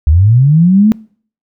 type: linear sweep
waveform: sine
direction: up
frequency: 69.3 to 222.8 Hz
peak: -4 dBFS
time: 0.07-0.92 s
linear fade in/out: 0 ms
effects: noise-tail reverb RT60 0.5 s tail -24 dB re dry